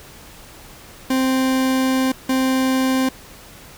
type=tone bursts at uneven times; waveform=40% pulse; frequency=261.6 Hz; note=C4; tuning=in tune; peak=-15 dBFS; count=2; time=1.1-2.12 / 2.29-3.09 s; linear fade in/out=5 ms; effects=pink hiss -42 dBFS RMS until 3.77 s